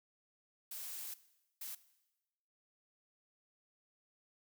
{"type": "noise bursts at uneven times", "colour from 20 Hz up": "blue", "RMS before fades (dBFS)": -45, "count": 2, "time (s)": [[0.71, 1.14], [1.61, 1.75]], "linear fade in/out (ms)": 5, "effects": ["noise-tail reverb RT60 1.0 s tail -17 dB re dry"]}